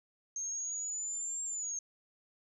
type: exponential two-way sweep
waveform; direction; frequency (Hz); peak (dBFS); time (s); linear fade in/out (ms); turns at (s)
sine; up then down; 6390 to 7459 to 6390; -35; 0.36-1.79; 2; 1.44
effects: none